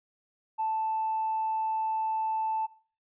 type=tone with tanh clipping; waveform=triangle; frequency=880 Hz; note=A5; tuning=in tune; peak=-26 dBFS; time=0.58-2.67 s; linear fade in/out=20 ms; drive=1 dB; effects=noise-tail reverb RT60 0.4 s tail -18 dB re dry + resampled to 8000 Hz